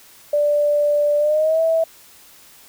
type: tone with pitch glide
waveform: sine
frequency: 587.3 to 651.7 Hz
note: D5 to E5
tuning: 0 to -20 cents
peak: -14 dBFS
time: 0.33-1.84 s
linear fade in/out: 5 ms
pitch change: +180 cents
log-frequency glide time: 1.18-1.61 s
effects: white hiss -47 dBFS RMS until 2.68 s